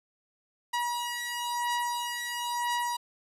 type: beating tone pair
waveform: sawtooth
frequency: 961 / 962 Hz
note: B5 / B5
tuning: -48 / -46 cents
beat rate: 1 Hz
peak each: -28 / -30 dBFS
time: 0.73-2.97 s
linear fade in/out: 10 ms
effects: resampled to 32000 Hz